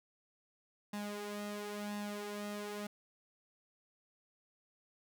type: tone with flanger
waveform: sawtooth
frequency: 206.6 Hz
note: G#3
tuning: 9 cents flat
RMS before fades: -42 dBFS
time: 0.93-2.87 s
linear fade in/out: 5 ms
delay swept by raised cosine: 1.1 to 3.3 ms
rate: 0.97 Hz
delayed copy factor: +0.65
effects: none